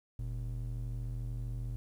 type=ring-modulated tone; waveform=triangle; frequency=82.3 Hz; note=E2; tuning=2 cents flat; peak=-30 dBFS; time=0.19-1.76 s; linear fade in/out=0 ms; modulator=36.6 Hz; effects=11-bit